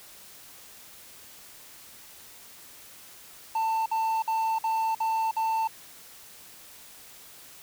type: tone bursts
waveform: triangle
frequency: 892 Hz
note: A5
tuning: 23 cents sharp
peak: -22 dBFS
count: 6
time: 3.55-5.675 s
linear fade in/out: 5 ms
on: 310 ms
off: 53 ms
effects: white hiss -49 dBFS RMS until 7.62 s